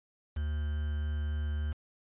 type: tone with quantisation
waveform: triangle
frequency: 74.7 Hz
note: D2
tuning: 30 cents sharp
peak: -28 dBFS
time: 0.36-1.73 s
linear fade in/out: 10 ms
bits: 8
effects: resampled to 8000 Hz